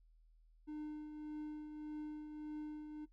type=tone with tremolo; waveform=triangle; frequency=302.9 Hz; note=D#4; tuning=46 cents flat; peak=-39 dBFS; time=0.67-3.06 s; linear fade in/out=20 ms; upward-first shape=triangle; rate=1.7 Hz; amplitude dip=50%; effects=noise-tail reverb RT60 0.1 s tail -18 dB re dry + added 40 Hz sine -64 dBFS peak until 3.12 s